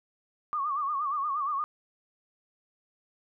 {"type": "tone with vibrato", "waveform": "sine", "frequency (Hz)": 1155, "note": "D6", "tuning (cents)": -29, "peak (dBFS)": -27, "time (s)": [0.53, 1.64], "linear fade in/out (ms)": 0, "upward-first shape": "sine", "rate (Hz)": 8.5, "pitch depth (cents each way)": 110, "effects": []}